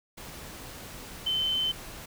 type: tone in noise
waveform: sine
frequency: 3071 Hz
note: G7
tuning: 36 cents flat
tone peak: -25 dBFS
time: 1.26-1.72 s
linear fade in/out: 10 ms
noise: pink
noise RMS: -43 dBFS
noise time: 0.17-2.06 s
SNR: +15 dB
effects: none